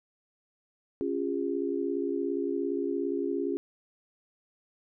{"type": "chord", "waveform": "sine", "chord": "Db major", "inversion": "none", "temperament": "equal with one note detuned", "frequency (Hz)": [277.2, 349.2, 406.5], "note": ["Db4", "F4", "Ab4"], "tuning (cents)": [0, 0, -37], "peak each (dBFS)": -32, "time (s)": [1.01, 3.57], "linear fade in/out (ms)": 0, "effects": []}